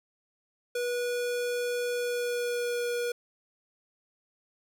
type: tone with pitch glide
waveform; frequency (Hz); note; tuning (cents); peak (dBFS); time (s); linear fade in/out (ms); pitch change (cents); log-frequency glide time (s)
square; 486.3 to 480.7; B4 to B4; -27 to -47; -29; 0.75-3.12; 5; -20; 1.9-2.86
effects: none